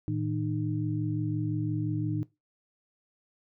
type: tone cluster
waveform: sine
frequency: 111.9 / 157.7 / 305.1 Hz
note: A2 / D#3 / D#4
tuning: +30 / +24 / -34 cents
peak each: -31 / -33 / -32 dBFS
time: 0.08-2.23 s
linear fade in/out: 0 ms
effects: noise-tail reverb RT60 0.2 s tail -18 dB re dry